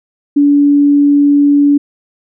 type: tone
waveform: sine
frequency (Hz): 287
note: D4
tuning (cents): -40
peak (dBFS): -5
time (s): 0.36-1.78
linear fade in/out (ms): 10
effects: none